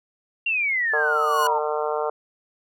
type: exponential sweep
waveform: sine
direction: down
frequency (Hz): 2794 to 880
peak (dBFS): -20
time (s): 0.46-1.59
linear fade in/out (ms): 5
type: tone with exponential growth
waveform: sawtooth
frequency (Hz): 1452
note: F#6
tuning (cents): -33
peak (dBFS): -19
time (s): 0.87-1.47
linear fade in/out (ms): 2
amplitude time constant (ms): 130
type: harmonic tone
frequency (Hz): 151.2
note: D#3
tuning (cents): -49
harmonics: 3 / 4 / 5 / 6 / 7 / 8 / 9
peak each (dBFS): -26 / -28 / -30 / -32 / -33 / -34 / -35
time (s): 0.93-2.1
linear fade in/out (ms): 5
effects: none